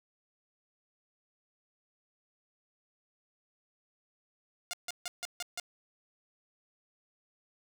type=tone bursts; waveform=5% pulse; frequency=708 Hz; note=F5; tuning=23 cents sharp; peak=-24 dBFS; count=6; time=4.71-5.598 s; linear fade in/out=0 ms; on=23 ms; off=150 ms; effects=none